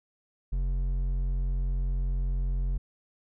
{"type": "tone with hard clipping", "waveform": "triangle", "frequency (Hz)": 45, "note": "F#1", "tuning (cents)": -47, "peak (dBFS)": -27, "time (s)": [0.52, 2.78], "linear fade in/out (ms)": 10, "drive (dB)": 10, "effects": []}